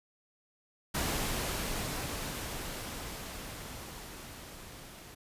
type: noise with level ramp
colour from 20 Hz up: pink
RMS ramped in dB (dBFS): -32 to -50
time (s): 0.94-5.15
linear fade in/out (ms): 10
effects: resampled to 32000 Hz